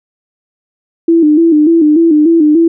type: tone with vibrato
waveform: sine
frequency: 316.8 Hz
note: D#4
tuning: 31 cents sharp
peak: -4 dBFS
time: 1.08-2.68 s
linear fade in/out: 5 ms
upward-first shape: square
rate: 3.4 Hz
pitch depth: 86 cents each way
effects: none